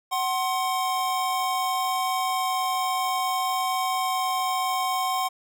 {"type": "tone pair together", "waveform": "square", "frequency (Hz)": [750.1, 1059], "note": ["F#5", "C6"], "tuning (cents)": [23, 21], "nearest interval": "tritone", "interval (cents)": 598, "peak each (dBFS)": -27, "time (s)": [0.11, 5.29], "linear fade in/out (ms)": 20, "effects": []}